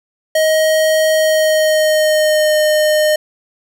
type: tone with pitch glide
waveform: square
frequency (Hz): 629 to 611.8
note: D#5 to D#5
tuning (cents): +19 to -29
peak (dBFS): -11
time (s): 0.35-3.16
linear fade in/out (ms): 5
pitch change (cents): -48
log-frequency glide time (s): 1.14-2.57
effects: none